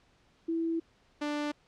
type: tone pair in turn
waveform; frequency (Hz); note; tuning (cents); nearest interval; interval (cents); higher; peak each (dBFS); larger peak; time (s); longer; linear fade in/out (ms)
sine / sawtooth; 329.6 / 295; E4 / D4; 0 / +8; major second; 192; first; -28 / -27; second; 0.48-0.8 / 1.21-1.52; first; 10
effects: pink hiss -66 dBFS RMS until 1.67 s + low-pass 5000 Hz 12 dB/octave